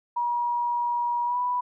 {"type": "tone with pitch glide", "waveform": "sine", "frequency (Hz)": [958, 985.5], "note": ["A#5", "B5"], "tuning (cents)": [47, -4], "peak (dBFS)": -23, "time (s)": [0.16, 1.61], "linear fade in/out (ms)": 10, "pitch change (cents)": 49, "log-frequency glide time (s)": [1.25, 1.38], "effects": []}